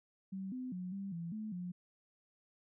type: tone with pitch steps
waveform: sine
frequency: 191.7 / 254.5 / 181.7 / 196.6 / 168.7 / 215.8 / 178.5 Hz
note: G3 / C4 / F#3 / G3 / E3 / A3 / F3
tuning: -38 / -48 / -31 / +5 / +40 / -33 / +38 cents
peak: -39 dBFS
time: 0.32-1.72 s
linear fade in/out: 10 ms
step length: 200 ms
effects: none